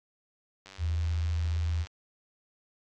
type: click train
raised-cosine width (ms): 0.2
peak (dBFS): -30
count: 118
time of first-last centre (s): 0.66-1.87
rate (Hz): 96.7
type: tone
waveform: sine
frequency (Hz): 81.5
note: E2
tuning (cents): -19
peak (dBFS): -26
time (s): 0.78-1.86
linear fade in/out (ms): 50
effects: AAC 32 kbps